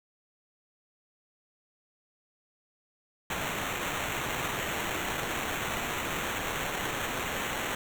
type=noise with sample-and-hold; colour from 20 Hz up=blue; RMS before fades=-33 dBFS; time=3.3-7.75 s; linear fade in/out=2 ms; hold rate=4900 Hz; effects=none